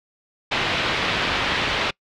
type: low-pass noise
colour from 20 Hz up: white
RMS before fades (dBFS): -23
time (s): 0.51-1.91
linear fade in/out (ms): 10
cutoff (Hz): 3500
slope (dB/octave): 24
effects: noise-tail reverb RT60 0.1 s tail -25 dB re dry